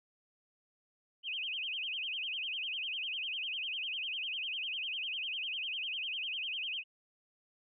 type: tone with vibrato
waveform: sine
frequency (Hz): 2830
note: F7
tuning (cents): +22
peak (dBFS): -35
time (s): 1.23-6.84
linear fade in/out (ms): 50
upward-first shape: sine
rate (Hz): 10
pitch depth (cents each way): 230
effects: none